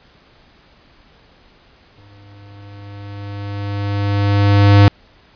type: tone with exponential growth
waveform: square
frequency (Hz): 101.1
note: G#2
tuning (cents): -46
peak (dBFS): -5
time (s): 1.98-4.88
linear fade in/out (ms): 0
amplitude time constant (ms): 630
effects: pink hiss -50 dBFS RMS until 5.35 s + resampled to 11025 Hz